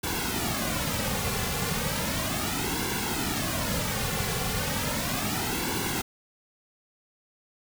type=noise with flanger; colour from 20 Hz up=pink; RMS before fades=-29 dBFS; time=0.03-6.02 s; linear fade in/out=10 ms; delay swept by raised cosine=1.6 to 3.2 ms; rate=0.35 Hz; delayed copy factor=-0.7; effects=none